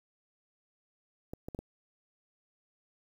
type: clicks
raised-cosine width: 2 ms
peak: -26 dBFS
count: 4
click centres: 1.335 / 1.485 / 1.548 / 1.59 s
effects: 9-bit